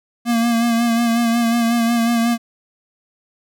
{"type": "tone with vibrato", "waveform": "square", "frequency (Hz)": 233.1, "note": "A#3", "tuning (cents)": 0, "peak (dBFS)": -15, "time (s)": [0.25, 2.38], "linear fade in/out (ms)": 50, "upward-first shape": "sine", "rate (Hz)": 5.5, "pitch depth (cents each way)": 34, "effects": []}